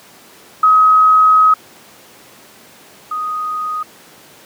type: tone pair in turn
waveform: sine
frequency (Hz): 1269 / 1245.8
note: D#6 / D#6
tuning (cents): +34 / +2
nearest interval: unison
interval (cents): 32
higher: first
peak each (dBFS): -6 / -18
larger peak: first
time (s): 0.63-1.54 / 3.11-3.83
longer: first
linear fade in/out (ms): 5
effects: pink hiss -42 dBFS RMS until 4.45 s + high-pass 200 Hz 12 dB/octave